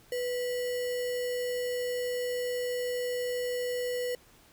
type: tone with sample-and-hold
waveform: sine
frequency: 493.9 Hz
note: B4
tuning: in tune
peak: -29 dBFS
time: 0.12-4.15 s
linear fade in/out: 2 ms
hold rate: 2450 Hz
effects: pink hiss -59 dBFS RMS until 4.52 s